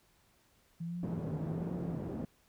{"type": "tone with vibrato", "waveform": "sine", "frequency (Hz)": 164.81, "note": "E3", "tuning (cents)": 0, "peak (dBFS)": -36, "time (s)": [0.8, 1.98], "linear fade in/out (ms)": 10, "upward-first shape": "triangle", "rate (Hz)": 1.3, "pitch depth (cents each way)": 120}
{"type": "band-pass noise", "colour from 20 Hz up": "pink", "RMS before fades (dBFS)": -40, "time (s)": [1.03, 2.25], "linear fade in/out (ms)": 2, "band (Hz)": [120, 420], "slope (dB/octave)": 12}
{"effects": ["pink hiss -69 dBFS RMS until 2.48 s"]}